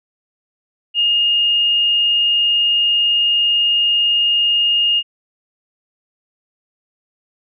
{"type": "tone", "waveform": "sine", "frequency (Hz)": 2841, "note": "F7", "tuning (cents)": 29, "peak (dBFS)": -12, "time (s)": [0.94, 5.03], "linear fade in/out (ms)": 50, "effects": []}